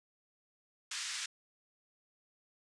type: band-pass noise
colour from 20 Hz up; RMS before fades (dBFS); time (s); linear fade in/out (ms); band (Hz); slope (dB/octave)
white; -40; 0.91-1.26; 5; 1300 to 7400; 24
effects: resampled to 24000 Hz